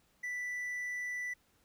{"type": "tone", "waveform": "triangle", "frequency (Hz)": 1975.5, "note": "B6", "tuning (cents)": 0, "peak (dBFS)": -34, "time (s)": [0.23, 1.34], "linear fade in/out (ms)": 10, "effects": ["pink hiss -71 dBFS RMS until 1.64 s"]}